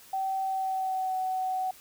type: tone with pitch glide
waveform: sine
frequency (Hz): 769 to 749.7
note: G5 to F#5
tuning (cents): -33 to +23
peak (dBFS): -27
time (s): 0.13-1.71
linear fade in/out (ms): 5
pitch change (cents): -44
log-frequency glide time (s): 0.42-1.18
effects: white hiss -53 dBFS RMS until 1.8 s